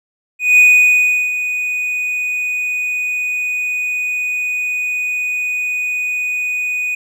triangle tone with ADSR envelope, 2481 Hz, D#7, 6 cents flat, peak -3 dBFS, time 0.39-6.95 s, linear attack 190 ms, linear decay 730 ms, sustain -12 dB, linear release 6 ms, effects none

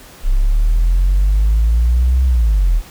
sine linear two-way sweep, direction up then down, 31.54 to 65.41 to 36.84 Hz, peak -8 dBFS, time 0.23-2.82 s, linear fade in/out 50 ms, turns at 2.25 s, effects tanh soft clip ceiling -7 dBFS + pink hiss -40 dBFS RMS until 2.9 s

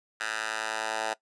10% pulse tone with high-pass filter sweep, 110 Hz, A2, in tune, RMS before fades -32 dBFS, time 0.2-1.14 s, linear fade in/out 10 ms, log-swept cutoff 1400 to 810 Hz, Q 2.1, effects noise-tail reverb RT60 0.1 s tail -20 dB re dry + resampled to 22050 Hz

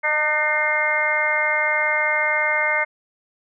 harmonic tone with a mistuned harmonic, 302.4 Hz, D#4, 49 cents flat, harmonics 2 / 3 / 4 / 5 / 6 / 7, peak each -26 / -27 / -30 / -26 / -27 / -20 dBFS, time 0.03-2.85 s, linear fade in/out 20 ms, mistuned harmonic 2, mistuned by +16 cents, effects none

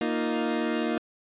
30% pulse chord, Bb suspended fourth, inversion none, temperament equal with one note detuned, 233.1 / 311.1 / 350.6 Hz, Bb3 / Eb4 / F4, 0 / 0 / +7 cents, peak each -26 / -27 / -29 dBFS, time 0.01-0.98 s, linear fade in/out 2 ms, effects resampled to 8000 Hz

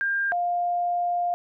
sine tone pair in turn, 1600 / 703.1 Hz, G6 / F5, +35 / +11 cents, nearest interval octave + major second, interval 1424 cents, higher first, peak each -22 dBFS, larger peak neither, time 0.01-0.32 / 0.32-1.34 s, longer second, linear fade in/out 0 ms, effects none

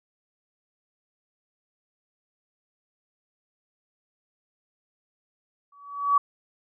sine tone with exponential growth, 1138 Hz, C#6, 45 cents sharp, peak -14 dBFS, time 5.72-6.18 s, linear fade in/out 5 ms, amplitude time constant 100 ms, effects none

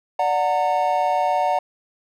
triangle chord, D augmented, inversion none, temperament just, 587.3 / 734.2 / 917.7 Hz, D5 / F#5 / A#5, 0 / -14 / -27 cents, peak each -22 / -18 / -21 dBFS, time 0.19-1.59 s, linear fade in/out 5 ms, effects none

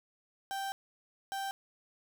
35% pulse tone bursts at uneven times, 783 Hz, G5, 2 cents flat, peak -33 dBFS, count 2, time 0.51-0.72 / 1.32-1.51 s, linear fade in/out 0 ms, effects 12-bit

